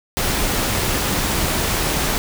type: noise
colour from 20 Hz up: pink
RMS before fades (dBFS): -20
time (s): 0.17-2.18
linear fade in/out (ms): 0
effects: none